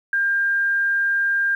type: tone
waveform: sine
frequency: 1600 Hz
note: G6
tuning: 35 cents sharp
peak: -17 dBFS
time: 0.13-1.55 s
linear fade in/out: 2 ms
effects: 9-bit